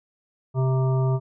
harmonic tone with a mistuned harmonic, 130.81 Hz, C3, in tune, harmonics 1 / 3 / 5 / 7 / 9, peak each -19 / -29 / -33 / -36 / -38 dBFS, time 0.54-1.2 s, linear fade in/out 50 ms, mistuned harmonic 7, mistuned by +31 cents, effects none

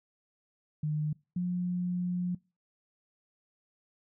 sine tone pair in turn, 151.8 / 178.57 Hz, D#3 / F3, -42 / +39 cents, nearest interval minor third, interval 281 cents, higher second, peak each -28 dBFS, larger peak neither, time 0.83-1.13 / 1.36-2.35 s, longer second, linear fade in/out 5 ms, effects noise-tail reverb RT60 0.3 s tail -24 dB re dry

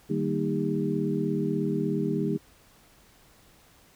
sine tone cluster, 152.5 / 192.6 / 229.2 / 312.4 / 401.3 Hz, D#3 / G3 / A#3 / D#4 / G4, -34 / -30 / -29 / +7 / +41 cents, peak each -31 dBFS, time 0.09-2.38 s, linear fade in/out 20 ms, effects pink hiss -58 dBFS RMS until 3.95 s

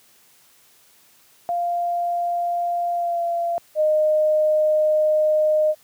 sine tone with pitch glide, 696 to 684.8 Hz, F5 to F5, -6 to -34 cents, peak -20 dBFS, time 1.49-3.58 s, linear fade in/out 0 ms, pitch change -28 cents, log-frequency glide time 2.94-3.21 s
sine tone, 615 Hz, D#5, 20 cents flat, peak -15 dBFS, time 3.75-5.75 s, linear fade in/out 50 ms
effects white hiss -55 dBFS RMS until 5.83 s + high-pass 80 Hz 12 dB/octave

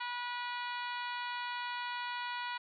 harmonic tone, 486.4 Hz, B4, 26 cents flat, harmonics 2 / 3 / 4 / 5 / 6 / 7 / 8 / 9, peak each -39 / -43 / -45 / -47 / -49 / -50 / -51 / -52 dBFS, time 0-2.58 s, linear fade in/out 10 ms, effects none

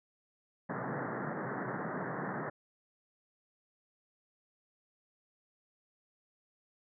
pink band-pass noise, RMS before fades -38 dBFS, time 0.69-2.5 s, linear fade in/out 10 ms, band 120 to 1900 Hz, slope 96 dB/octave, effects none

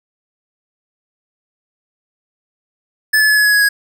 square tone with pitch steps, 1734 / 1721 / 1708.2 / 1695.4 / 1682.7 / 1670.1 / 1657.6 Hz, A6 / A6 / G#6 / G#6 / G#6 / G#6 / G#6, -26 / -39 / +48 / +35 / +22 / +9 / -4 cents, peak -10 dBFS, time 3.13-3.69 s, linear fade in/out 10 ms, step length 80 ms, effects none

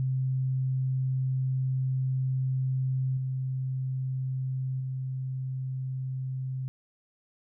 sine tone with level steps, 130.81 Hz, C3, in tune, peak -25 / -28 / -30 dBFS, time 0-6.68 s, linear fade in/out 0 ms, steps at 3.17 / 4.8 s, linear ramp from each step 5 ms, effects none

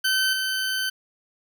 20% pulse tone with level steps, 1533 Hz, G6, 39 cents flat, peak -15 / -19 dBFS, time 0.04-0.9 s, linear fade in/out 10 ms, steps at 0.33 s, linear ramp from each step 2 ms, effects none

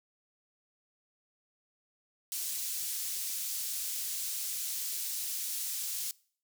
pink high-pass noise, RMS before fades -36 dBFS, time 2.32-6.11 s, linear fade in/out 0 ms, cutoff 6200 Hz, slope 12 dB/octave, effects noise-tail reverb RT60 0.5 s tail -23 dB re dry

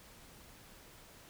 silence, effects pink hiss -57 dBFS RMS until 1.29 s

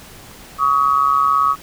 sine tone pair together, 1127.9 / 1266 Hz, C#6 / D#6, +30 / +30 cents, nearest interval major second, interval 200 cents, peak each -15 / -15 dBFS, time 0.58-1.56 s, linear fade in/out 50 ms, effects pink hiss -40 dBFS RMS until 1.62 s

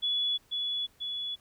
sine tone with echo, 3408 Hz, G#7, 44 cents sharp, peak -26 dBFS, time 0.02-0.38 s, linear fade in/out 20 ms, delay 490 ms, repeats 2, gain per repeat -3 dB, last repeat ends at 1.36 s, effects pink hiss -64 dBFS RMS until 1.4 s

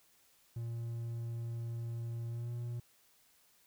triangle tone with pitch glide, 116.54 to 119.54 Hz, A#2 to A#2, 0 to +44 cents, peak -35 dBFS, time 0.56-2.8 s, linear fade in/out 5 ms, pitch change +44 cents, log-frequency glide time 2.3-2.51 s, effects white hiss -68 dBFS RMS until 3.66 s

